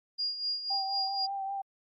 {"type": "tone with tremolo", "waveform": "sine", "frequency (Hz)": 4836, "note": "D8", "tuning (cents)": 50, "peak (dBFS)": -28, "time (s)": [0.18, 1.27], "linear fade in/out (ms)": 20, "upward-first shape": "sine", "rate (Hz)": 4, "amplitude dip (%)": 65}
{"type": "tone with vibrato", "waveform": "sine", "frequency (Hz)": 784, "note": "G5", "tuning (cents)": 0, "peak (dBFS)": -32, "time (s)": [0.7, 1.62], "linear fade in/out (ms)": 10, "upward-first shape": "triangle", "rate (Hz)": 5.1, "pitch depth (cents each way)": 31}
{"effects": ["Opus 32 kbps"]}